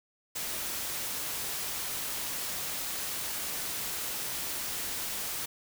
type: noise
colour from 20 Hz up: white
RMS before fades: -35 dBFS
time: 0.35-5.46 s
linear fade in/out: 10 ms
effects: none